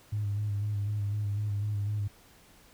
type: tone with vibrato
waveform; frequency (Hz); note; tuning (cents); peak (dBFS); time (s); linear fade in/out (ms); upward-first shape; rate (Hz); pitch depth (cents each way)
sine; 103.3; G#2; -9; -27; 0.12-2.08; 10; square; 4; 29
effects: tanh soft clip ceiling -24 dBFS + pink hiss -58 dBFS RMS until 2.73 s